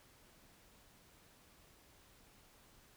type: silence
effects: pink hiss -65 dBFS RMS until 2.96 s